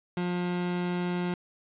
30% pulse tone, 177.5 Hz, F3, 28 cents sharp, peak -25 dBFS, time 0.17-1.34 s, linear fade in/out 2 ms, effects resampled to 8000 Hz + 9-bit

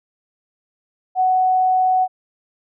sine tone, 744 Hz, F#5, 9 cents sharp, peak -13 dBFS, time 1.15-2.08 s, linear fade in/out 50 ms, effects none

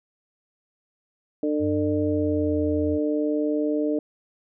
harmonic tone, 150 Hz, D3, 37 cents sharp, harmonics 2 / 3 / 4, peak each -23 / -27 / -29 dBFS, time 1.43-3.99 s, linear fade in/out 2 ms
sine tone with pitch glide, 97.4 to 87.28 Hz, G2 to F2, -11 to -1 cents, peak -28 dBFS, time 1.59-2.99 s, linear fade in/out 50 ms, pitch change -190 cents, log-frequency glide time 1.95-2.6 s
effects none

